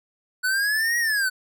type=linear two-way sweep; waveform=square; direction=up then down; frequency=1480 to 1911 to 1480 Hz; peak=-21 dBFS; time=0.43-1.3 s; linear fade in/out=20 ms; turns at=0.98 s; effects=none